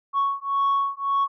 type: beating tone pair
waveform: sine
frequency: 1108.7 / 1110.5 Hz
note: C#6 / C#6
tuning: 0 / +3 cents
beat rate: 1.8 Hz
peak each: -22 dBFS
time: 0.13-1.28 s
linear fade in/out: 50 ms
effects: tanh soft clip ceiling -16 dBFS